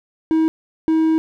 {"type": "tone pair in turn", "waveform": "triangle", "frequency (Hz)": [319.7, 319.7], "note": ["D#4", "D#4"], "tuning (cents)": [47, 47], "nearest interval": "unison", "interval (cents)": 0, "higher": "neither", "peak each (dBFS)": [-11, -11], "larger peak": "neither", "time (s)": [[0.31, 0.48], [0.88, 1.18]], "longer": "second", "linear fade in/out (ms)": 0, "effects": []}